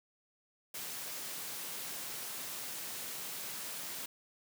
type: high-pass noise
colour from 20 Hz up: white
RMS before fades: -42 dBFS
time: 0.74-4.06 s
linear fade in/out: 5 ms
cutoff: 110 Hz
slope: 96 dB/octave
effects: none